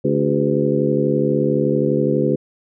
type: harmonic tone with a mistuned harmonic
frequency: 71.9 Hz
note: D2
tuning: 36 cents flat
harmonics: 2 / 3 / 4 / 5 / 6 / 7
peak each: -22 / -22 / -22 / -22 / -22 / -22 dBFS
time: 0.04-2.36 s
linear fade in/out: 10 ms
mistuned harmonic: 6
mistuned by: -79 cents
effects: none